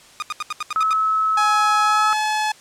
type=tone bursts; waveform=sawtooth; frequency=1227 Hz; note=D#6; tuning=25 cents flat; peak=-19 dBFS; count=8; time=0.2-0.93 s; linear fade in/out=0 ms; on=23 ms; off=78 ms
type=tone; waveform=sine; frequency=1295 Hz; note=E6; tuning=31 cents flat; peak=-16 dBFS; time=0.76-2.13 s; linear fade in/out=0 ms
type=tone with pitch glide; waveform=sawtooth; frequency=838 to 856.1 Hz; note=G#5 to A5; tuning=+15 to -48 cents; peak=-15 dBFS; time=1.37-2.52 s; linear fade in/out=5 ms; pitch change=+37 cents; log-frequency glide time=1.83-2.17 s
effects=white hiss -47 dBFS RMS until 2.6 s + low-pass 8000 Hz 12 dB/octave